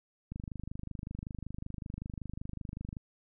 click train, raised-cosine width 5 ms, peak -27 dBFS, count 68, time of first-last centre 0.32-2.968 s, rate 25.3 Hz, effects none

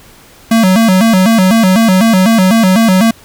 square tone with vibrato, 205.5 Hz, G#3, 18 cents flat, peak -6 dBFS, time 0.51-3.11 s, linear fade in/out 5 ms, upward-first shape square, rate 4 Hz, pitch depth 170 cents each way, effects pink hiss -40 dBFS RMS until 3.24 s

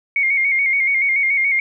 sine tone with vibrato, 2175 Hz, C#7, 33 cents flat, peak -14 dBFS, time 0.16-1.6 s, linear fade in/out 2 ms, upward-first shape square, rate 7 Hz, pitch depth 45 cents each way, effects none

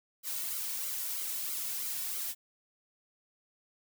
blue noise with flanger, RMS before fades -36 dBFS, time 0.23-2.35 s, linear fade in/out 50 ms, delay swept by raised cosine 1.1 to 2.5 ms, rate 3.1 Hz, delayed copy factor -0.85, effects none

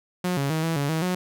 sawtooth tone with pitch steps, 180.1 / 139.3 / 158.8 / 164.1 / 142 / 160.2 / 181.8 Hz, F#3 / C#3 / D#3 / E3 / C#3 / E3 / F#3, -46 / +9 / +36 / -8 / +42 / -49 / -30 cents, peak -19 dBFS, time 0.24-1.15 s, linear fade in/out 5 ms, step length 130 ms, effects none

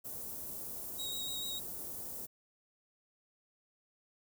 white band-stop noise, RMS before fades -43 dBFS, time 0.04-2.27 s, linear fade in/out 20 ms, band 580 to 11000 Hz, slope 12 dB/octave
35% pulse tone with vibrato, 3800 Hz, A#7, 33 cents sharp, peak -37 dBFS, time 0.98-1.6 s, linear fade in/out 20 ms, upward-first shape square, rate 6.7 Hz, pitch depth 11 cents each way
effects none

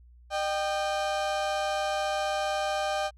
35% pulse tone pair together, 608.2 / 784 Hz, D#5 / G5, -40 / 0 cents, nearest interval major third, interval 440 cents, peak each -28 dBFS, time 0.3-3.11 s, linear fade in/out 50 ms, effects added 60 Hz sine -51 dBFS peak until 3.17 s + low-pass 7000 Hz 12 dB/octave

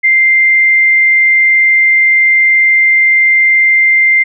sine tone, 2093 Hz, C7, in tune, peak -5 dBFS, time 0.03-4.24 s, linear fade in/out 20 ms, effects none

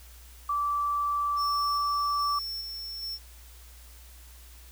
sine tone, 1162 Hz, D6, 19 cents flat, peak -25 dBFS, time 0.49-2.39 s, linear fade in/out 5 ms
square tone with tremolo, 5400 Hz, E8, 41 cents sharp, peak -33 dBFS, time 1.36-3.19 s, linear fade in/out 50 ms, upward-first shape square, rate 1.2 Hz, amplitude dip 30%
effects added 60 Hz sine -48 dBFS peak until 4.71 s + white hiss -54 dBFS RMS until 4.71 s

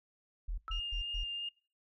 sine tone bursts, 41.2 Hz, E1, in tune, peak -33 dBFS, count 4, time 0.48-1.24 s, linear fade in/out 10 ms, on 100 ms, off 120 ms
sine tone with exponential decay, 1315 Hz, E6, 5 cents flat, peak -36 dBFS, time 0.68-0.84 s, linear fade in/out 0 ms, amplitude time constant 33 ms
sine tone with vibrato, 2818 Hz, F7, 15 cents sharp, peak -36 dBFS, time 0.71-1.49 s, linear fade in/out 5 ms, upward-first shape sine, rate 2.9 Hz, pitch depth 9 cents each way
effects noise-tail reverb RT60 0.4 s tail -24 dB re dry + tanh soft clip ceiling -27 dBFS

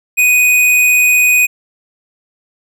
square tone, 2489 Hz, D#7, in tune, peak -8 dBFS, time 0.17-1.47 s, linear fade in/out 20 ms, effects none

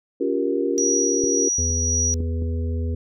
sine chord, G half-diminished seventh, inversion second, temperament just, 282.2 / 352.8 / 392 / 470.4 Hz, Db4 / F4 / G4 / Bb4, +31 / +18 / 0 / +16 cents, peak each -25 dBFS, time 0.2-1.49 s, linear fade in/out 10 ms
sine tone with tremolo, 5800 Hz, F#8, 35 cents flat, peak -19 dBFS, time 0.78-2.14 s, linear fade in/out 0 ms, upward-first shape sine, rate 1.8 Hz, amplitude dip 35%
clicks, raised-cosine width 3 ms, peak -19 / -27 / -19 / -21 dBFS, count 4, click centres 1.239 / 1.704 / 2.204 / 2.422 s
harmonic tone, 82.41 Hz, E2, in tune, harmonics 1 / 3 / 5 / 6, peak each -22 / -32 / -36 / -38 dBFS, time 1.58-2.95 s, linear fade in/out 5 ms
effects none

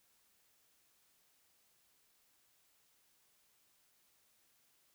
silence, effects white hiss -73 dBFS RMS until 4.94 s

